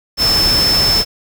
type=tone in noise; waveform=sine; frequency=5274 Hz; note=E8; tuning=in tune; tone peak=-11 dBFS; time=0.17-1.05 s; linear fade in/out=50 ms; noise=pink; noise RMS=-19 dBFS; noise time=0.17-1.05 s; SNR=+5 dB; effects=none